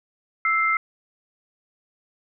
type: tone pair together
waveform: sine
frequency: 1318.5 / 2093 Hz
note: E6 / C7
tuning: 0 / 0 cents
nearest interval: minor sixth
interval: 800 cents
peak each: -21 dBFS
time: 0.45-0.77 s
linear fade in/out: 2 ms
effects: none